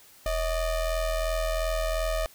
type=ring-modulated tone; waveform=square; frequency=298.6 Hz; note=D4; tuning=29 cents sharp; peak=-23 dBFS; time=0.26-2.26 s; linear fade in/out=0 ms; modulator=340 Hz; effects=white hiss -54 dBFS RMS until 2.34 s